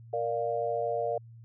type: chord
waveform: sine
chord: Bb major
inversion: none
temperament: equal with one note detuned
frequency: 466.2 / 590.4 / 698.5 Hz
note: Bb4 / D5 / F5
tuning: 0 / +9 / 0 cents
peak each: -32 dBFS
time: 0.13-1.18 s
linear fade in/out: 5 ms
effects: added 115 Hz sine -47 dBFS peak until 1.44 s